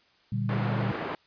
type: chord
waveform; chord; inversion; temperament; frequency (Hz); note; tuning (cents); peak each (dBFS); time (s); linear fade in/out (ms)
sine; G minor; first; just; 117.6 / 147 / 196; Bb2 / D3 / G3; +16 / +2 / 0; -28 / -34 / -31; 0.32-0.92; 5
type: band-pass noise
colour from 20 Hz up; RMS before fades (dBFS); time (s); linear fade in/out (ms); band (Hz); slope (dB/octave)
pink; -34; 0.49-1.15; 2; 210 to 1800; 12
effects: white hiss -63 dBFS RMS until 1.26 s + resampled to 11025 Hz